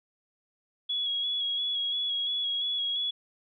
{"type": "tone with vibrato", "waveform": "sine", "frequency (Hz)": 3349, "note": "G#7", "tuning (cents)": 14, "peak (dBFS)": -27, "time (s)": [0.89, 3.11], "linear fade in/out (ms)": 10, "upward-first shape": "square", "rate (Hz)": 2.9, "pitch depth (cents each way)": 20, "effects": []}